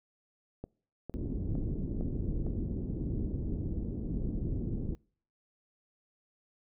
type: click train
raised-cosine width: 2 ms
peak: -26 dBFS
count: 5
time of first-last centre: 0.64-2.466 s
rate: 2.19 Hz
type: low-pass noise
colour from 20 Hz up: pink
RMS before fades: -34 dBFS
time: 1.14-4.95 s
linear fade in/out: 0 ms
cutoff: 340 Hz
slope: 24 dB/octave
effects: noise-tail reverb RT60 0.5 s tail -26 dB re dry